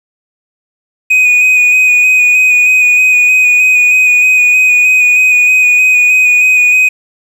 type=tone with vibrato; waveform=triangle; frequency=2489 Hz; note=D#7; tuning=in tune; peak=-3 dBFS; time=1.1-6.89 s; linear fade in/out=10 ms; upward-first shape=square; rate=3.2 Hz; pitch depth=15 cents each way; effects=7-bit